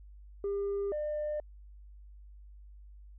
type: tone pair in turn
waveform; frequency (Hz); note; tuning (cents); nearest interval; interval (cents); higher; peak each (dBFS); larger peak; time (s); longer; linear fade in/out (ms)
sine; 400.7 / 600.4; G4 / D5; +38 / +38; perfect fifth; 700; second; -28 / -30; first; 0.44-0.92 / 0.92-1.4; neither; 2
effects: tanh soft clip ceiling -29 dBFS + added 50 Hz sine -49 dBFS peak until 3.18 s